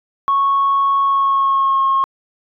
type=tone with pitch glide; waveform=sine; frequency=1104 to 1081.3 Hz; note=C#6 to C#6; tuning=-7 to -43 cents; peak=-11 dBFS; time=0.28-2.04 s; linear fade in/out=0 ms; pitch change=-36 cents; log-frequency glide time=1.02-1.83 s; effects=tanh soft clip ceiling -8 dBFS